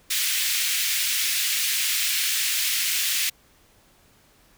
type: high-pass noise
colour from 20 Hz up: pink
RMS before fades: -24 dBFS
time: 0.1-3.3 s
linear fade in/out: 10 ms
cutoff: 2100 Hz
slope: 24 dB/octave
effects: pink hiss -58 dBFS RMS until 4.57 s